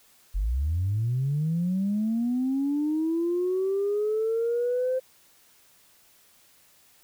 sine linear sweep, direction up, 42.59 to 521 Hz, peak -22 dBFS, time 0.34-5 s, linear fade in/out 20 ms, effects tanh soft clip ceiling -19 dBFS + white hiss -59 dBFS RMS until 7.03 s

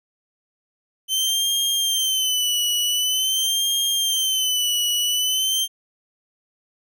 sawtooth tone with vibrato, 3073 Hz, G7, 35 cents flat, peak -16 dBFS, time 1.08-5.68 s, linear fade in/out 50 ms, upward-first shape sine, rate 0.46 Hz, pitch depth 79 cents each way, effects none

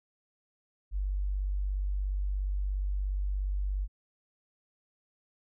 sine tone, 48.51 Hz, G1, 17 cents flat, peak -28 dBFS, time 0.91-3.88 s, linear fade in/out 50 ms, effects none

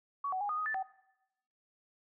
sine tone with pitch steps, 1126 / 750 / 819 / 1231 / 1251 / 1758 / 765 Hz, C#6 / F#5 / G#5 / D#6 / D#6 / A6 / G5, +27 / +23 / -24 / -19 / +9 / -2 / -42 cents, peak -32 dBFS, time 0.24-0.828 s, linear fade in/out 5 ms, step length 84 ms, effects noise-tail reverb RT60 0.9 s tail -20 dB re dry

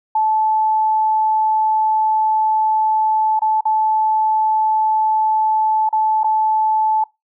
sine tone with dropouts, 870 Hz, A5, 20 cents flat, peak -13 dBFS, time 0.15-7.04 s, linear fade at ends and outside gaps 5 ms, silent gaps 3.393-3.418 / 3.609-3.653 / 5.891-5.927 / 6.234-6.242 s, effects noise-tail reverb RT60 0.2 s tail -22 dB re dry

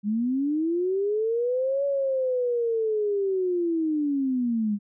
sine linear two-way sweep, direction up then down, 200 to 565 to 200 Hz, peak -22 dBFS, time 0.03-4.79 s, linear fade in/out 50 ms, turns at 1.85 s, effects none

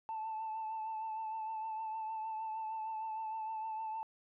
sine tone with vibrato, 880 Hz, A5, in tune, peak -36 dBFS, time 0.09-4.03 s, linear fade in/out 0 ms, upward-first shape triangle, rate 6.5 Hz, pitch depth 33 cents each way, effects tanh soft clip ceiling -34 dBFS

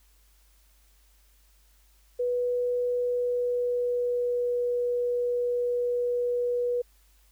sine tone with pitch glide, 490.6 to 486.4 Hz, B4 to B4, -12 to -26 cents, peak -24 dBFS, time 2.19-6.82 s, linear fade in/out 10 ms, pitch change -14 cents, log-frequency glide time 2.86-4.57 s, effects added 50 Hz sine -59 dBFS peak until 7.31 s + white hiss -65 dBFS RMS until 7.31 s

